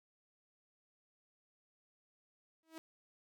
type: tone with exponential growth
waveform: sawtooth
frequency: 322 Hz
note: E4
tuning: 41 cents flat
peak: -40 dBFS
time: 2.63-2.78 s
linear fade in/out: 0 ms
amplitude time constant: 31 ms
effects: none